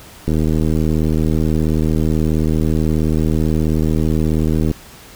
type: click train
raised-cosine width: 3 ms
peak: -5 dBFS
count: 349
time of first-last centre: 0.28-4.713 s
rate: 78.5 Hz
effects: pink hiss -40 dBFS RMS until 5.15 s